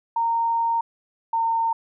sine tone pair in turn, 923 / 912.4 Hz, A#5 / A#5, -17 / -37 cents, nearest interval unison, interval 20 cents, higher first, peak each -19 dBFS, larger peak neither, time 0.16-0.81 / 1.33-1.73 s, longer first, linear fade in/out 5 ms, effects none

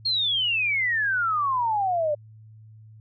sine exponential sweep, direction down, 4314 to 579 Hz, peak -21 dBFS, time 0.05-2.15 s, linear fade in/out 10 ms, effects added 109 Hz sine -45 dBFS peak until 3 s

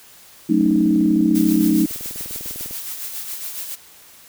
sine chord, D# half-diminished seventh, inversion first, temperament equal, 185 / 220 / 277.2 / 311.1 Hz, F#3 / A3 / C#4 / D#4, 0 / 0 / 0 / 0 cents, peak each -21 / -19 / -21 / -16 dBFS, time 0.49-1.86 s, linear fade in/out 10 ms
click train, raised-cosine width 2 ms, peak -24 dBFS, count 43, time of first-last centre 0.61-2.71 s, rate 20 Hz
blue noise with tremolo, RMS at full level -28 dBFS, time 1.34-3.76 s, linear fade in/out 20 ms, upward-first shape sine, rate 7.2 Hz, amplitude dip 45%
effects white hiss -46 dBFS RMS until 4.28 s

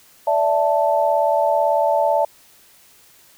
sine chord, D suspended second, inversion none, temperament equal with one note detuned, 581.3 / 659.3 / 880 Hz, D5 / E5 / A5, -18 / 0 / 0 cents, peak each -19 dBFS, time 0.27-2.25 s, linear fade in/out 5 ms, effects white hiss -51 dBFS RMS until 3.37 s

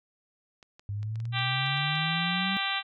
clicks, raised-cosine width 0.2 ms, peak -33 dBFS, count 10, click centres 0.628 / 0.795 / 1.03 / 1.157 / 1.202 / 1.254 / 1.389 / 1.664 / 1.774 / 1.955 s
sine exponential sweep, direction up, 100 to 196 Hz, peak -30 dBFS, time 0.89-2.57 s, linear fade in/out 0 ms
harmonic tone, 392 Hz, G4, in tune, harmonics 2 / 3 / 4 / 5 / 6 / 7 / 8 / 9 / 10, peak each -36 / -36 / -36 / -36 / -36 / -36 / -36 / -36 / -36 dBFS, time 1.32-2.83 s, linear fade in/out 50 ms
effects none

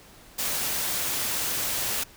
white noise, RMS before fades -28 dBFS, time 0.38-2.04 s, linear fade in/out 10 ms, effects pink hiss -51 dBFS RMS until 2.16 s

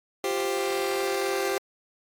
sawtooth chord, F suspended second, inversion none, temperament just, 349.2 / 392.9 / 523.8 Hz, F4 / G4 / C5, 0 / +4 / +2 cents, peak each -29 / -23 / -27 dBFS, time 0.24-1.58 s, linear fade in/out 2 ms, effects AAC 64 kbps

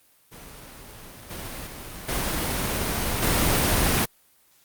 pink noise with level steps, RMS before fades -43 / -35 / -38 / -26 / -21 dBFS, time 0.31-4.06 s, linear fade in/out 20 ms, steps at 1.3 / 1.66 / 2.08 / 3.22 s, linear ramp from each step 10 ms, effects white hiss -60 dBFS RMS until 4.64 s + Opus 32 kbps

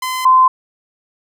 sawtooth / sine tone pair in turn, 1026 / 1032.5 Hz, C6 / C6, -34 / -23 cents, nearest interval unison, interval 11 cents, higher second, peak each -15 / -6 dBFS, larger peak second, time 0.02-0.25 / 0.25-0.48 s, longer neither, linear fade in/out 5 ms, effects none

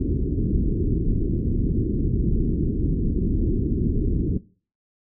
pink low-pass noise, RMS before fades -22 dBFS, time 0-4.38 s, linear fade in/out 10 ms, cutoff 380 Hz, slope 48 dB/octave, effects noise-tail reverb RT60 0.4 s tail -20 dB re dry

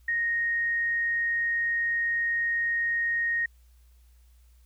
sine tone, 1864 Hz, A#6, 1 cent flat, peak -24 dBFS, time 0.08-3.46 s, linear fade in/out 5 ms, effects added 60 Hz sine -54 dBFS peak until 4.65 s + white hiss -69 dBFS RMS until 4.65 s

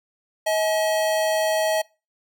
square tone pair together, 637 / 850.3 Hz, D#5 / G#5, +41 / +41 cents, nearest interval perfect fourth, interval 500 cents, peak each -21 / -28 dBFS, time 0.46-1.82 s, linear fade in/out 10 ms, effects noise-tail reverb RT60 0.3 s tail -24 dB re dry

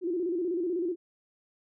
sine tone with vibrato, 349.2 Hz, F4, in tune, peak -27 dBFS, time 0.01-0.96 s, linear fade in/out 50 ms, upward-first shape square, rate 16 Hz, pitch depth 85 cents each way, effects none

